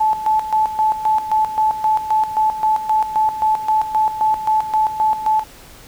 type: tone with tremolo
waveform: sine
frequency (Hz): 867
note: A5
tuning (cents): -26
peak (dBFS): -12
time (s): 0-5.44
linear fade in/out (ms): 10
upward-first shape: square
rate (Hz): 3.8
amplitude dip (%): 70
effects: pink hiss -42 dBFS RMS until 5.87 s